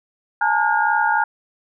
sine tone cluster, 844 / 907 / 1432 / 1619 Hz, G#5 / A#5 / F6 / G#6, +28 / -48 / +43 / -45 cents, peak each -20 / -20 / -20 / -25 dBFS, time 0.41-1.24 s, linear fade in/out 5 ms, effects none

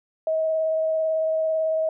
sine tone with vibrato, 637 Hz, D#5, 41 cents sharp, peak -20 dBFS, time 0.27-1.89 s, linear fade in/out 2 ms, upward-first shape sine, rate 18 Hz, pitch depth 12 cents each way, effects none

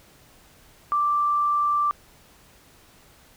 sine tone, 1174.7 Hz, D6, in tune, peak -19 dBFS, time 0.92-1.91 s, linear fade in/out 0 ms, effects pink hiss -54 dBFS RMS until 3.36 s

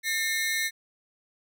sawtooth ring-modulated tone, 1975.5 Hz, B6, in tune, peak -19 dBFS, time 0.03-0.71 s, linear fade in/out 50 ms, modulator 170 Hz, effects none

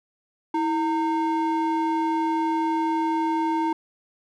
triangle ring-modulated tone, 620 Hz, D#5, 6 cents flat, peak -16 dBFS, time 0.54-3.73 s, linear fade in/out 5 ms, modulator 296 Hz, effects none

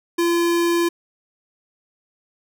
square tone, 341.8 Hz, F4, 37 cents flat, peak -17 dBFS, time 0.18-0.89 s, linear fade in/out 10 ms, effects none

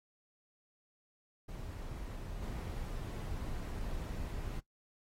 brown noise with level steps, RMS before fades -43 / -40 dBFS, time 1.48-4.6 s, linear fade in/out 10 ms, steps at 2.42 s, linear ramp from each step 5 ms, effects noise-tail reverb RT60 0.1 s tail -17 dB re dry + AAC 48 kbps

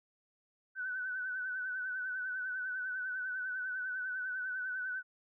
sine tone with vibrato, 1507 Hz, F#6, 31 cents sharp, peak -35 dBFS, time 0.75-5.03 s, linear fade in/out 50 ms, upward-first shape triangle, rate 10 Hz, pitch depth 60 cents each way, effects none

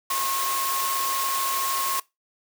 sine tone in noise, 1082 Hz, C#6, 42 cents flat, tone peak -26 dBFS, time 0.1-2 s, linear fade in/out 5 ms, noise white, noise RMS -28 dBFS, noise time 0.1-2 s, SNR -1 dB, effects noise-tail reverb RT60 0.2 s tail -21 dB re dry + high-pass 400 Hz 12 dB/octave

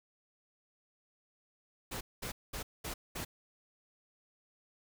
pink noise bursts, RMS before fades -40 dBFS, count 5, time 1.91-3.25 s, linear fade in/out 10 ms, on 100 ms, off 210 ms, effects none

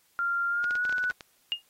sine tone with pitch glide, 1390 to 1481.2 Hz, F6 to F#6, -9 to +1 cents, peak -25 dBFS, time 0.19-1.11 s, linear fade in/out 0 ms, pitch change +110 cents, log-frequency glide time 0.48-0.9 s
clicks, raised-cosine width 0.2 ms, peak -23 dBFS, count 10, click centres 0.642 / 0.709 / 0.754 / 0.852 / 0.895 / 0.926 / 0.982 / 1.04 / 1.101 / 1.208 s
sine tone with exponential decay, 2838 Hz, F7, 27 cents sharp, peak -21 dBFS, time 1.52-1.62 s, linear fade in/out 0 ms, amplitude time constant 21 ms
effects white hiss -66 dBFS RMS until 1.69 s + AAC 48 kbps

